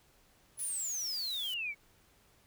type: exponential sweep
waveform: sine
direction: down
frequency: 10520 to 2203 Hz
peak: -34 dBFS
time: 0.57-1.75 s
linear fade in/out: 50 ms
type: noise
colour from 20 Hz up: blue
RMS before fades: -47 dBFS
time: 0.59-1.54 s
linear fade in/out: 0 ms
effects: pink hiss -66 dBFS RMS until 2.46 s